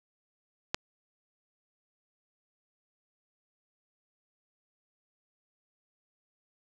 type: click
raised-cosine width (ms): 0.2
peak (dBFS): -10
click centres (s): 0.745
effects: none